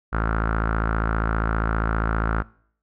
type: tone with low-pass filter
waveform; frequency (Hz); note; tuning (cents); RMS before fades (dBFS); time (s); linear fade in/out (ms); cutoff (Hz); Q
sawtooth; 55; A1; 0; -23; 0.12-2.43; 20; 1400; 7.1
effects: noise-tail reverb RT60 0.6 s tail -23 dB re dry